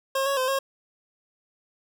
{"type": "tone with pitch steps", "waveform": "25% pulse", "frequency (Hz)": [538, 554, 516, 542], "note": ["C5", "C#5", "C5", "C#5"], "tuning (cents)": [48, -1, -24, -39], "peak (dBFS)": -19, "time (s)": [0.15, 0.59], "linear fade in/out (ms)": 5, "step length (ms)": 110, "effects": []}